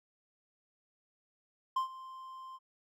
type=tone with ADSR envelope; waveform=triangle; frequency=1046.5 Hz; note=C6; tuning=in tune; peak=-25 dBFS; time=1.76-2.59 s; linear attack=7 ms; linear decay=110 ms; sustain=-18 dB; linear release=37 ms; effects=none